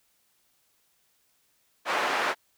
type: band-pass noise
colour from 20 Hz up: white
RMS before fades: -27 dBFS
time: 1.85-2.35 s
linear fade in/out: 50 ms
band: 490 to 1600 Hz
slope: 12 dB/octave
effects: white hiss -69 dBFS RMS until 2.57 s